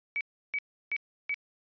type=tone bursts; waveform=sine; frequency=2277 Hz; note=C#7; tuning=46 cents sharp; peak=-28 dBFS; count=4; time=0.16-1.342 s; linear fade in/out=0 ms; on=48 ms; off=330 ms; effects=resampled to 11025 Hz